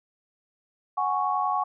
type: chord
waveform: sine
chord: F# suspended second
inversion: none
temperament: equal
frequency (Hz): 740 / 830.6 / 1108.7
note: F#5 / G#5 / C#6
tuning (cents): 0 / 0 / 0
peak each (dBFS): -28 / -28 / -26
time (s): 0.97-1.64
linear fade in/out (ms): 10
effects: none